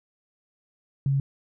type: tone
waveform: sine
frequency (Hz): 137.6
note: C#3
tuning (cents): -12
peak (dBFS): -20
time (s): 1.06-1.2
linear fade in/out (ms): 2
effects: none